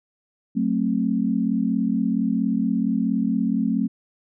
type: chord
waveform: sine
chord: F# diminished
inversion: none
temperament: just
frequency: 185 / 222 / 266.4 Hz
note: F#3 / A3 / C4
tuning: 0 / +16 / +31 cents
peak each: -25 / -22 / -24 dBFS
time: 0.55-3.88 s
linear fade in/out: 20 ms
effects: none